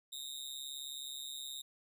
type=tone with amplitude modulation; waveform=sawtooth; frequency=3729 Hz; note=A#7; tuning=in tune; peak=-35 dBFS; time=0.12-1.62 s; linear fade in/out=10 ms; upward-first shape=sine; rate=139 Hz; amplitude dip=100%; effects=none